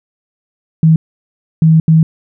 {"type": "tone bursts at uneven times", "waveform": "sine", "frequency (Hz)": 160.3, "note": "E3", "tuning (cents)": -48, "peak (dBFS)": -4, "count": 3, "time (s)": [[0.83, 0.96], [1.62, 1.8], [1.88, 2.03]], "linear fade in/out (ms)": 2, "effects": []}